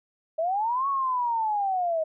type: linear two-way sweep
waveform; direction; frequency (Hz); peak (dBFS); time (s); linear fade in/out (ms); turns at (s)
sine; up then down; 622.3 to 1120 to 622.3; -23; 0.38-2.04; 10; 0.88
effects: none

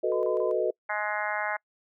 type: chord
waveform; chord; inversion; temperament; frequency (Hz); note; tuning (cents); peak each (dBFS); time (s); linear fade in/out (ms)
sine; B dominant seventh; second; equal; 370 / 440 / 493.9 / 622.3; F#4 / A4 / B4 / D#5; 0 / 0 / 0 / 0; -29; 0.03-0.71; 10
type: tone bursts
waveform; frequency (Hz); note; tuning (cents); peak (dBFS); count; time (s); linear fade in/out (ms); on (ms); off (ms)
sine; 1016; B5; +49; -38; 3; 0.12-0.512; 0; 110; 31
type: harmonic tone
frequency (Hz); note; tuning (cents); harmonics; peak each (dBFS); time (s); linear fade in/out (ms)
210; G#3; +19; 3 / 4 / 5 / 6 / 7 / 8 / 9 / 10; -35 / -33 / -37 / -39 / -35 / -35 / -38 / -37; 0.89-1.57; 10
effects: noise-tail reverb RT60 0.1 s tail -26 dB re dry

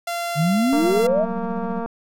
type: tone with pitch glide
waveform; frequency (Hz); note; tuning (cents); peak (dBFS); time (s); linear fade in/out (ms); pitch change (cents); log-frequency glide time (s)
sawtooth; 688 to 682.9; F5 to F5; -26 to -39; -20; 0.07-1.07; 5; -13; 0.4-0.92
type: exponential sweep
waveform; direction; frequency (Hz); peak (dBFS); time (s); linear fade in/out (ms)
sine; up; 143.9 to 698.5; -16; 0.35-1.27; 50
type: click train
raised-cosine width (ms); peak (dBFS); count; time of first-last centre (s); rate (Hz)
1; -16; 262; 0.73-1.86; 231
type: tone with tremolo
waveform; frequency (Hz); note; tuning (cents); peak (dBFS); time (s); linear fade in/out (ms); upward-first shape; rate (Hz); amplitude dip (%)
triangle; 190; F#3; +46; -21; 0.76-1.84; 50; triangle; 15; 90
effects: none

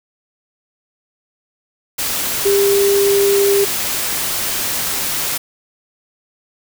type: tone in noise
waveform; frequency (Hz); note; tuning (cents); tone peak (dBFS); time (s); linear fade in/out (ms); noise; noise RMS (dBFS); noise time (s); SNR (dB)
sine; 399.4; G4; +32; -11; 2.45-3.65; 10; white; -20; 1.98-5.38; +6
effects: none

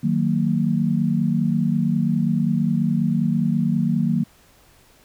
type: chord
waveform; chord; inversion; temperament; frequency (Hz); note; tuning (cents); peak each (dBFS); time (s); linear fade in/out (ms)
sine; D# minor; none; equal with one note detuned; 155.56 / 185 / 230.5; D#3 / F#3 / A#3; 0 / 0 / -19; -22 / -22 / -21; 0.03-4.24; 10
effects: pink hiss -54 dBFS RMS until 5.04 s

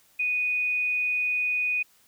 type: tone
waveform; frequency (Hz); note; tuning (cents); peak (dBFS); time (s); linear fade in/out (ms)
sine; 2480; D#7; -6; -23; 0.19-1.83; 10
effects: white hiss -61 dBFS RMS until 2.07 s

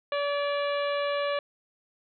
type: harmonic tone with a mistuned harmonic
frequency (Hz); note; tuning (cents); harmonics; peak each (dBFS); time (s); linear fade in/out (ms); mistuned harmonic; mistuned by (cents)
573; D5; -43; 1 / 2 / 3 / 4 / 5 / 6 / 7; -27 / -33 / -37 / -39 / -41 / -43 / -44; 0.12-1.39; 2; 4; +44
effects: none

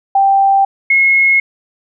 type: tone pair in turn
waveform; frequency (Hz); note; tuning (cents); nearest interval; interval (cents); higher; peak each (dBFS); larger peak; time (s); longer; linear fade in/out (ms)
sine; 785 / 2168; G5 / C#7; +2 / -39; octave + tritone; 1759; second; -7; neither; 0.15-0.65 / 0.9-1.4; neither; 5
effects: none

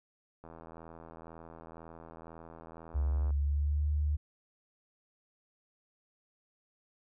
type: click train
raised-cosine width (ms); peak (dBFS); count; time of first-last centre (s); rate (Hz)
1; -35; 236; 0.44-3.306; 82
type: tone with pitch glide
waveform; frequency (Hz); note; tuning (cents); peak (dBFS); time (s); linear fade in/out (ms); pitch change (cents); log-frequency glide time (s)
sine; 69.3 to 74.27; C#2 to D2; 0 to +20; -27; 2.94-4.17; 20; +120; 3.09-3.85
effects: none

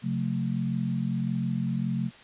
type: tone cluster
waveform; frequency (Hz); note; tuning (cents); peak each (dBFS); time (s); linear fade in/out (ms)
sine; 134.6 / 180.1 / 221.7; C3 / F#3 / A3; +49 / -46 / +13; -30; 0.02-2.11; 50
effects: white hiss -50 dBFS RMS until 2.23 s + resampled to 8000 Hz

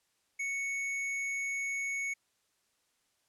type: tone with hard clipping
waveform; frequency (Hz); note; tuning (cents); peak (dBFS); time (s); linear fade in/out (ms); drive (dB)
sine; 2217; C#7; 0; -34; 0.39-2.14; 10; 9
effects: white hiss -75 dBFS RMS until 3.28 s + low-pass 10000 Hz 12 dB/octave

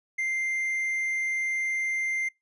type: tone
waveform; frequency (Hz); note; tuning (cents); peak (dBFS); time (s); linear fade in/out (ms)
triangle; 2093; C7; 0; -24; 0.18-2.29; 10
effects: noise-tail reverb RT60 0.2 s tail -25 dB re dry + resampled to 24000 Hz

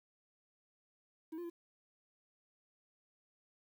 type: tone with pitch steps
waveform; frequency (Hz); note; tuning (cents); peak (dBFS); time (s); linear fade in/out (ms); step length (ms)
triangle; 319.5 / 348.5 / 340.6; D#4 / F4 / F4; +46 / -4 / -43; -39; 1.32-1.5; 10; 60
effects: 11-bit

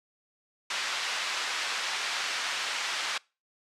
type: band-pass noise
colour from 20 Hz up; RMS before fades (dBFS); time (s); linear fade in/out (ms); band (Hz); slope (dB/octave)
pink; -32; 0.7-3.18; 5; 1300 to 5600; 12
effects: noise-tail reverb RT60 0.3 s tail -25 dB re dry + low-pass 9000 Hz 12 dB/octave

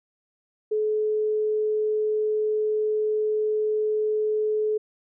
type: tone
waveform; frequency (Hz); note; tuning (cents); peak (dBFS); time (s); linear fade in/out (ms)
sine; 428.4; A4; -46; -21; 0.71-4.78; 10
effects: none

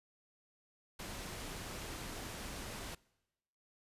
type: low-pass noise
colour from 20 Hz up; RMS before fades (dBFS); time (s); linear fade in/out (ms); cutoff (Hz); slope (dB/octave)
pink; -45; 0.99-2.95; 5; 12000; 12
effects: noise-tail reverb RT60 1.0 s tail -24 dB re dry + resampled to 32000 Hz

